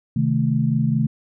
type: chord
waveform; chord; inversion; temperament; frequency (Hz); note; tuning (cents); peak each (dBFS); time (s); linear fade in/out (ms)
sine; A diminished; first; equal; 130.81 / 155.56 / 220; C3 / Eb3 / A3; 0 / 0 / 0; -21; 0.16-1.07; 5
effects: none